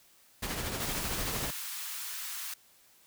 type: noise with tremolo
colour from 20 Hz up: pink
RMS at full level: -33 dBFS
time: 0.42-1.51 s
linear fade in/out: 10 ms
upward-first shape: triangle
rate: 13 Hz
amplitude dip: 50%
type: high-pass noise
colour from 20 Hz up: white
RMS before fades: -39 dBFS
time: 0.8-2.54 s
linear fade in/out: 5 ms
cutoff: 1000 Hz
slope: 24 dB/octave
effects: white hiss -62 dBFS RMS until 3.06 s